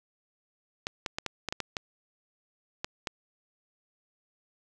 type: clicks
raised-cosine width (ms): 0.2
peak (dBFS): -14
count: 10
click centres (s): 0.869 / 1.062 / 1.185 / 1.263 / 1.487 / 1.525 / 1.603 / 1.768 / 2.845 / 3.072
effects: none